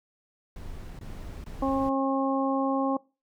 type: noise bursts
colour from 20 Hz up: brown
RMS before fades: -39 dBFS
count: 3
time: 0.56-1.892 s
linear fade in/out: 2 ms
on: 430 ms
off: 21 ms
type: harmonic tone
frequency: 270 Hz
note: C#4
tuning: 45 cents flat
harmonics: 1 / 2 / 3 / 4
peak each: -26 / -29 / -31 / -32 dBFS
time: 1.62-2.97 s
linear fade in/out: 5 ms
effects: noise-tail reverb RT60 0.3 s tail -23 dB re dry